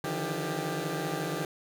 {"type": "tone cluster", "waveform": "15% pulse", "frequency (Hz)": [147.8, 158.7, 173.3, 395.7], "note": ["D3", "D#3", "F3", "G4"], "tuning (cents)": [11, 35, -13, 16], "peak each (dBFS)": -30, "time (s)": [0.04, 1.45], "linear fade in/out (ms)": 2, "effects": []}